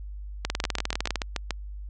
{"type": "two click trains", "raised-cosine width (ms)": 0.2, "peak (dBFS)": [-10, -9], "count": [7, 15], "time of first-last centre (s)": [[0.64, 1.507], [0.45, 1.157]], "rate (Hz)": [6.92, 19.8], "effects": ["added 50 Hz sine -35 dBFS peak until 1.89 s", "resampled to 22050 Hz"]}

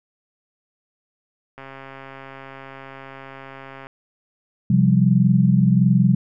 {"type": "click train", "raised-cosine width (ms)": 0.5, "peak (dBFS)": -23, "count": 310, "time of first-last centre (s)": [1.58, 3.869], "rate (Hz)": 135}
{"type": "chord", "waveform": "sine", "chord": "C suspended fourth", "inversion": "none", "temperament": "equal", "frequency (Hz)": [130.81, 174.61, 196], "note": ["C3", "F3", "G3"], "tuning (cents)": [0, 0, 0], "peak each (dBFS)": -17, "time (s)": [4.7, 6.15], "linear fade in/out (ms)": 5}
{"effects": []}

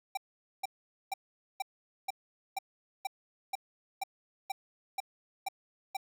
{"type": "tone bursts", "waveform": "square", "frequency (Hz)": 781, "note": "G5", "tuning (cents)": -7, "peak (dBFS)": -32, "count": 13, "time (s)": [0.15, 5.969], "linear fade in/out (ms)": 5, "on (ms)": 23, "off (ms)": 460, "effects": []}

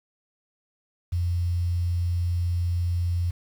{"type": "tone with quantisation", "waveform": "sine", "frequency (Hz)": 87.31, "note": "F2", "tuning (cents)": 0, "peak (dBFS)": -22, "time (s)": [1.12, 3.31], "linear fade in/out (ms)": 10, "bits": 8, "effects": []}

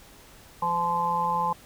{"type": "harmonic tone with a mistuned harmonic", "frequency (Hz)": 172.6, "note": "F3", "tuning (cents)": -20, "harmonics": [1, 3, 5, 6], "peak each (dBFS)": [-36, -36, -26, -26], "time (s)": [0.62, 1.53], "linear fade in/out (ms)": 5, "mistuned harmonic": 3, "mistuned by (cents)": -20, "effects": ["pink hiss -51 dBFS RMS until 1.65 s"]}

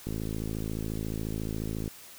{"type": "click train", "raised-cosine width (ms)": 3, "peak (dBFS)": -21, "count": 99, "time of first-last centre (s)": [0.07, 1.878], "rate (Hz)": 54.2, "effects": ["white hiss -49 dBFS RMS until 2.18 s"]}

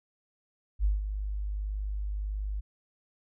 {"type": "tone with ADSR envelope", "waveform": "sine", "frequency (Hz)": 50.8, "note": "G#1", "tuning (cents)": -38, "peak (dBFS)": -21, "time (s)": [0.79, 2.61], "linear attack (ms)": 55, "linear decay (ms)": 160, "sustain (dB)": -9, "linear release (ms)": 17, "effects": []}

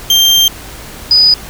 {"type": "tone pair in turn", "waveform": ["35% pulse", "sine"], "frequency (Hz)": [3166, 4968], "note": ["G7", "D#8"], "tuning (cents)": [17, -3], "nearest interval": "minor sixth", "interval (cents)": 780, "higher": "second", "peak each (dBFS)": -4, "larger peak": "neither", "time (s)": [[0.1, 0.48], [1.11, 1.34]], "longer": "first", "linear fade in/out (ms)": 2, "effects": ["added 54 Hz sine -35 dBFS peak until 1.49 s", "pink hiss -30 dBFS RMS until 1.49 s"]}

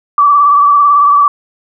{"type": "tone with vibrato", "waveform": "sine", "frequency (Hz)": 1156, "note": "D6", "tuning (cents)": -28, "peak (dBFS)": -4, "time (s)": [0.18, 1.28], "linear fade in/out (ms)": 2, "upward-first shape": "triangle", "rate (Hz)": 18, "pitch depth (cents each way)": 50, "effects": []}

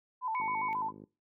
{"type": "tone with vibrato", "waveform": "sine", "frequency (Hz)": 945, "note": "A#5", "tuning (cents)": 23, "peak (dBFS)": -31, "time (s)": [0.21, 0.92], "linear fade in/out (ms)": 50, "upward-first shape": "square", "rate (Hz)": 7.4, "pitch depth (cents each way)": 110}
{"type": "tone", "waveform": "sine", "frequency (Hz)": 2227, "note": "C#7", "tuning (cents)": 7, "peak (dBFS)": -38, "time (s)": [0.35, 0.73], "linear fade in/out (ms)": 0}
{"type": "click train", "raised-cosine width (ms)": 3, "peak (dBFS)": -33, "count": 34, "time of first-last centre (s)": [0.4, 1.038], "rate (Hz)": 51.7}
{"effects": ["noise-tail reverb RT60 0.3 s tail -21 dB re dry", "high-pass 200 Hz 12 dB/octave"]}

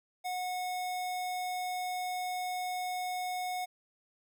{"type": "tone", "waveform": "square", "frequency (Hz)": 730, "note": "F#5", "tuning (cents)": -24, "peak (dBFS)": -34, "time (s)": [0.24, 3.66], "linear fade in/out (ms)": 20, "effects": []}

